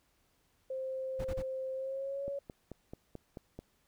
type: tone with pitch glide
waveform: sine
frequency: 525 to 559.4 Hz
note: C5 to C#5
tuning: +6 to +16 cents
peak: -35 dBFS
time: 0.7-2.39 s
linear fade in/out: 5 ms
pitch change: +110 cents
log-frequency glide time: 1.74-2.26 s
type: noise bursts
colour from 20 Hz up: brown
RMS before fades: -38 dBFS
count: 3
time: 1.19-1.425 s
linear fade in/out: 10 ms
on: 57 ms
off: 32 ms
type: click train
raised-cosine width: 2 ms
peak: -30 dBFS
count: 7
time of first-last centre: 2.28-3.59 s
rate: 4.58 Hz
effects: pink hiss -73 dBFS RMS until 3.87 s